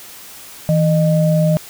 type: tone pair together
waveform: sine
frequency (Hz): 162.1 / 612.4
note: E3 / D#5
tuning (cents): -29 / -28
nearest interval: octave + major seventh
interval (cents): 2301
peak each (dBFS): -12 / -17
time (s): 0.69-1.57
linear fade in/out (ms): 0
effects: white hiss -37 dBFS RMS until 1.69 s